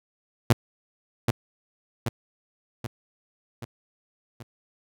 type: tone with echo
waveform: sawtooth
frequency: 117.9 Hz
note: A#2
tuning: 20 cents sharp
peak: -10 dBFS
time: 0.5-0.53 s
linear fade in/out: 5 ms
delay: 780 ms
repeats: 5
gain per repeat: -5 dB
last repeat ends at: 4.43 s
effects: none